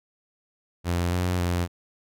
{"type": "tone with pitch steps", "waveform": "sawtooth", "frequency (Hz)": [87.1, 89.8, 87.7], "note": ["F2", "F2", "F2"], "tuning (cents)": [-4, 49, 8], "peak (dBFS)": -19, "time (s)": [0.84, 1.68], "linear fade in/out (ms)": 50, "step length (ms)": 280, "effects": []}